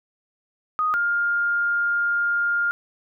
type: tone pair in turn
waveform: sine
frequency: 1244.5 / 1408 Hz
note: D#6 / F6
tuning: 0 / +14 cents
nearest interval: major second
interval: 214 cents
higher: second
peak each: -19 dBFS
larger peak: neither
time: 0.79-0.94 / 0.94-2.71 s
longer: second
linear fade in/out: 0 ms
effects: none